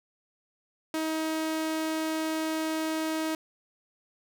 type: tone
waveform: sawtooth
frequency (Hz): 317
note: D#4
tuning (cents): +32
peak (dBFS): -24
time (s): 0.94-3.35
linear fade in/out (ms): 2
effects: none